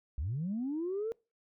sine linear sweep, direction up, 59.4 to 463.8 Hz, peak -31 dBFS, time 0.18-1.12 s, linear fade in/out 0 ms, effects noise-tail reverb RT60 0.3 s tail -25 dB re dry + tanh soft clip ceiling -28 dBFS

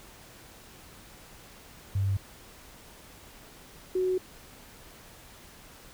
sine tone pair in turn, 98 / 370 Hz, G2 / F#4, 0 / 0 cents, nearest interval octave + major seventh, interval 2300 cents, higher second, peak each -24 dBFS, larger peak neither, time 1.95-2.17 / 3.95-4.18 s, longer second, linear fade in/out 5 ms, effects pink hiss -51 dBFS RMS until 5.93 s

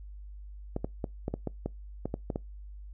clicks, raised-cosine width 2 ms, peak -18 dBFS, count 11, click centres 0.764 / 0.845 / 1.042 / 1.281 / 1.34 / 1.473 / 1.66 / 2.056 / 2.141 / 2.302 / 2.359 s, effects noise-tail reverb RT60 0.2 s tail -25 dB re dry + added 50 Hz sine -42 dBFS peak until 2.93 s

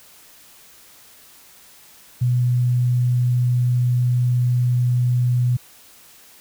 sine tone, 123.3 Hz, B2, 2 cents flat, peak -15 dBFS, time 2.21-5.57 s, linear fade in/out 10 ms, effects white hiss -48 dBFS RMS until 6.4 s

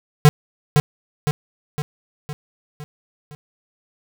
square tone with echo, 148.8 Hz, D3, 23 cents sharp, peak -7 dBFS, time 0.25-0.29 s, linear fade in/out 0 ms, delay 510 ms, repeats 6, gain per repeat -5 dB, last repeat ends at 3.35 s, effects none

